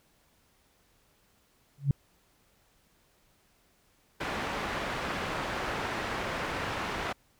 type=tone with exponential growth; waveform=sine; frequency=140 Hz; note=C#3; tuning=18 cents sharp; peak=-17 dBFS; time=1.78-1.91 s; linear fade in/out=2 ms; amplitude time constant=28 ms
type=low-pass noise; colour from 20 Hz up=white; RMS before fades=-34 dBFS; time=4.2-7.13 s; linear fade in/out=10 ms; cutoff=1700 Hz; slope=12 dB/octave
effects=pink hiss -67 dBFS RMS until 7.39 s